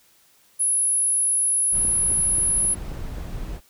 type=tone; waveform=sine; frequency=10548 Hz; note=E9; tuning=in tune; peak=-18 dBFS; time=0.59-2.75 s; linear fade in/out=20 ms
type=noise; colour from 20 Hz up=brown; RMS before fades=-32 dBFS; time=1.71-3.61 s; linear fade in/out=50 ms
type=click train; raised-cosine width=2 ms; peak=-23 dBFS; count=6; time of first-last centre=1.85-3.183 s; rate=3.75 Hz
effects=white hiss -58 dBFS RMS until 3.69 s